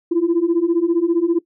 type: beating tone pair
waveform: sine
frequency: 329.6 / 344.6 Hz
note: E4 / F4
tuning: 0 / -23 cents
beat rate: 15 Hz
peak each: -17 / -15 dBFS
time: 0.11-1.39 s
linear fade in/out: 10 ms
effects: noise-tail reverb RT60 0.1 s tail -19 dB re dry + tanh soft clip ceiling -9 dBFS